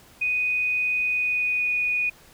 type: tone with pitch glide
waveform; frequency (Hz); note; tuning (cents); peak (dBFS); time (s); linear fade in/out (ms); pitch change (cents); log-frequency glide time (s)
sine; 2489 to 2469; D#7 to D#7; 0 to -14; -21; 0.21-2.1; 10; -14; 1.05-1.74
effects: pink hiss -52 dBFS RMS until 2.33 s